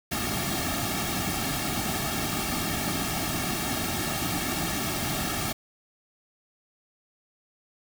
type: noise with comb filter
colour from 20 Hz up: pink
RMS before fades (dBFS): -29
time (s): 0.11-5.53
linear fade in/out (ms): 10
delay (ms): 2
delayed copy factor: -0.9
effects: none